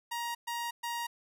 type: tone bursts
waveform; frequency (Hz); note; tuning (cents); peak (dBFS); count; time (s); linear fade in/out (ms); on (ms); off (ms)
sawtooth; 943; A#5; +20; -30; 3; 0.11-1.07; 10; 240; 120
effects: none